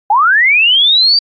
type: linear sweep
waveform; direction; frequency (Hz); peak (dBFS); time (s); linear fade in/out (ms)
sine; up; 780 to 4699; -6; 0.1-1.19; 5
effects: AAC 64 kbps